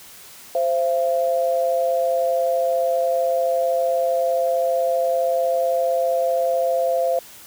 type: tone pair together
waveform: sine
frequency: 522.5 / 678 Hz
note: C5 / E5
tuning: -2 / +49 cents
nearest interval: perfect fourth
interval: 451 cents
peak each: -20 dBFS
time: 0.55-7.19 s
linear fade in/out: 2 ms
effects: white hiss -43 dBFS RMS until 7.46 s